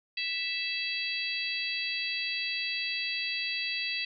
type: harmonic tone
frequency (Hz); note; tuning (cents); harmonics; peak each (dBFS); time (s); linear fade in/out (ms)
659.3; E5; 0; 3 / 4 / 5 / 6 / 7; -39 / -33 / -39 / -38 / -37; 0.17-4.05; 5
effects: none